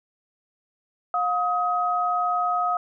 sine tone pair together, 714.1 / 1264 Hz, F5 / D#6, +38 / +27 cents, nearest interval minor seventh, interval 989 cents, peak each -24 / -23 dBFS, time 1.14-2.77 s, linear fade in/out 2 ms, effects none

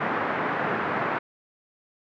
white band-pass noise, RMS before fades -27 dBFS, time 0-1.19 s, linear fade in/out 10 ms, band 130 to 1700 Hz, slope 24 dB/octave, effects none

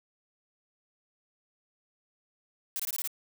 blue noise bursts, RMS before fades -33 dBFS, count 6, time 2.76-3.075 s, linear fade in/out 0 ms, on 35 ms, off 21 ms, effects none

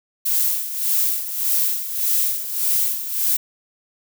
violet noise with tremolo, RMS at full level -18 dBFS, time 0.25-3.37 s, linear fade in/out 10 ms, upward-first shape sine, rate 1.7 Hz, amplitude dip 70%, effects none

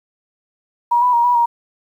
sine tone with pitch steps, 954 / 989 / 944 / 975 / 943 Hz, A#5 / B5 / A#5 / B5 / A#5, +40 / +2 / +22 / -23 / +20 cents, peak -11 dBFS, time 0.91-1.46 s, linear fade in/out 10 ms, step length 110 ms, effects 8-bit

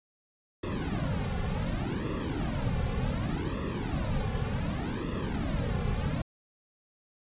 brown noise with flanger, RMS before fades -31 dBFS, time 0.63-6.22 s, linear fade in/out 5 ms, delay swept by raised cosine 1.3 to 3.2 ms, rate 0.67 Hz, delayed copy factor -1, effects resampled to 8000 Hz

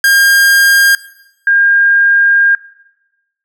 45% pulse / sine tone pair in turn, 1611 / 1611 Hz, G6 / G6, +47 / +47 cents, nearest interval unison, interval 0 cents, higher neither, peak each -6 dBFS, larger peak neither, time 0.04-0.95 / 1.47-2.55 s, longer second, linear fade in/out 2 ms, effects noise-tail reverb RT60 1.0 s tail -19 dB re dry

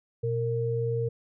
sine tone pair together, 120.7 / 461 Hz, B2 / A#4, -39 / -19 cents, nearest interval octave + major seventh, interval 2320 cents, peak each -28 dBFS, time 0.23-1.09 s, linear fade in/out 10 ms, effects none

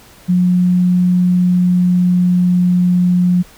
sine tone with pitch glide, 179.7 to 178.67 Hz, F3 to F3, +50 to +40 cents, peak -9 dBFS, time 0.28-3.43 s, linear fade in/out 20 ms, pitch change -10 cents, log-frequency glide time 1.09-3.01 s, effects pink hiss -43 dBFS RMS until 3.57 s

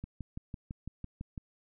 click train, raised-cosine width 5 ms, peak -27 dBFS, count 9, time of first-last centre 0.04-1.378 s, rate 5.98 Hz, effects none

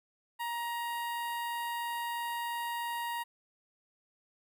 sawtooth tone with notch filter, 943 Hz, A#5, 20 cents sharp, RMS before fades -36 dBFS, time 0.39-3.24 s, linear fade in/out 20 ms, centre 5900 Hz, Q 0.91, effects none

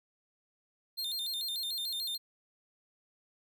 45% pulse tone with vibrato, 3900 Hz, B7, 23 cents flat, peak -33 dBFS, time 0.97-2.18 s, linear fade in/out 20 ms, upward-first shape square, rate 6.8 Hz, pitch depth 130 cents each way, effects none

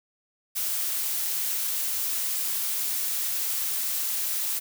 blue noise, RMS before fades -28 dBFS, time 0.55-4.6 s, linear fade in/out 20 ms, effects none

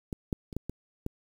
clicks, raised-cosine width 3 ms, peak -21 / -16 / -28 / -18 / -21 / -19 dBFS, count 6, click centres 0.128 / 0.328 / 0.528 / 0.566 / 0.696 / 1.064 s, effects 8-bit

